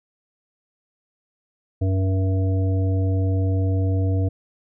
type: harmonic tone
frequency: 94.9 Hz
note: F#2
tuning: 44 cents sharp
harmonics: 1 / 3 / 5 / 7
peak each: -18 / -28 / -32 / -35 dBFS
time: 1.81-4.29 s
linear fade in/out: 10 ms
effects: none